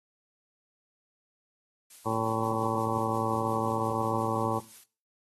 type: noise with tremolo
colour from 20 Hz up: blue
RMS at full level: -48 dBFS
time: 1.9-4.84 s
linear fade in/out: 5 ms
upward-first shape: sine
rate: 5.7 Hz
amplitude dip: 40%
type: harmonic tone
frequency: 112 Hz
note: A2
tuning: 31 cents sharp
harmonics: 1 / 2 / 3 / 4 / 5 / 7 / 8 / 9 / 10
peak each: -35 / -35 / -35 / -35 / -35 / -35 / -35 / -35 / -35 dBFS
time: 2.05-4.6 s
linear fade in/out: 20 ms
effects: noise-tail reverb RT60 0.4 s tail -20 dB re dry + AAC 32 kbps